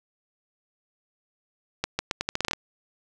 accelerating click train, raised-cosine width 0.2 ms, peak -8 dBFS, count 11, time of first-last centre 1.84-2.533 s, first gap 150 ms, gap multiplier 0.81, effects none

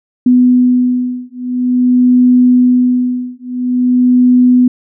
sine beating tone pair, 248.9 / 249.38 Hz, B3 / B3, +14 / +17 cents, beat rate 0.48 Hz, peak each -10 dBFS, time 0.26-4.68 s, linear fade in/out 5 ms, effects none

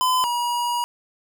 square tone pair in turn, 1016 / 960.4 Hz, B5 / B5, +49 / -49 cents, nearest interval minor second, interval 98 cents, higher first, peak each -18 / -22 dBFS, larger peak first, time 0.01-0.24 / 0.24-0.84 s, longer second, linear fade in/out 0 ms, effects 9-bit

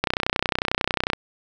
click train, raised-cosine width 0.3 ms, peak -4 dBFS, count 35, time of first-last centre 0.04-1.133 s, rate 31.1 Hz, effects none

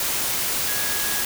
sine tone in noise, 1662 Hz, G#6, 1 cent sharp, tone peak -32 dBFS, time 0.68-1.23 s, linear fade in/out 2 ms, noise white, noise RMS -24 dBFS, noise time 0-1.25 s, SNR -11 dB, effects none

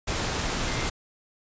sine tone in noise, 2093 Hz, C7, in tune, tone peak -39 dBFS, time 0.67-0.88 s, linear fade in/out 10 ms, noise pink, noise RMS -28 dBFS, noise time 0.07-0.9 s, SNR -14 dB, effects resampled to 16000 Hz

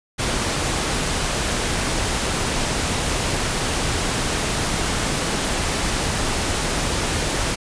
pink noise, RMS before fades -22 dBFS, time 0.18-7.56 s, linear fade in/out 20 ms, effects resampled to 22050 Hz

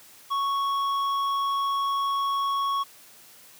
sine tone with hard clipping, 1108.7 Hz, C#6, in tune, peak -25 dBFS, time 0.3-2.84 s, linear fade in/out 20 ms, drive 7 dB, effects white hiss -51 dBFS RMS until 3.59 s + high-pass 100 Hz 12 dB/octave

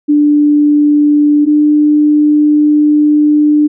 sine tone pair in turn, 294.8 / 298.6 Hz, D4 / D4, +7 / +29 cents, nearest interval unison, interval 22 cents, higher second, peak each -5 dBFS, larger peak neither, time 0.08-1.46 / 1.46-3.68 s, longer second, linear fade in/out 20 ms, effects none

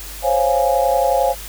sine chord, Db major seventh, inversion third, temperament equal, 523.3 / 554.4 / 698.5 / 830.6 Hz, C5 / Db5 / F5 / Ab5, 0 / 0 / 0 / 0 cents, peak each -19 dBFS, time 0.22-1.35 s, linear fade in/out 50 ms, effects added 50 Hz sine -34 dBFS peak until 1.48 s + white hiss -34 dBFS RMS until 1.48 s

